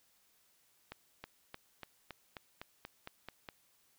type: accelerating click train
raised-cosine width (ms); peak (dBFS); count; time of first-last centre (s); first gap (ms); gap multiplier
0.3; -28; 11; 0.92-3.488; 320; 0.95
effects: white hiss -71 dBFS RMS until 3.98 s